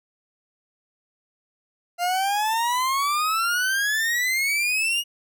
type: exponential sweep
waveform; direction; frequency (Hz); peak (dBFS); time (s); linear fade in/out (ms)
40% pulse; up; 691 to 2893; -20; 1.98-5.04; 50
effects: none